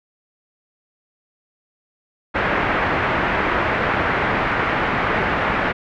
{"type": "low-pass noise", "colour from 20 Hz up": "white", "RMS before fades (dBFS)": -20, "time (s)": [2.34, 5.73], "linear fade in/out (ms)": 20, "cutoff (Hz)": 2000, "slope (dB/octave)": 24, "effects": []}